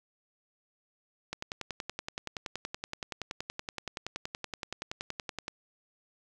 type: click train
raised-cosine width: 0.2 ms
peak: -18 dBFS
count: 45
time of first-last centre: 1.33-5.481 s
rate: 10.6 Hz
effects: none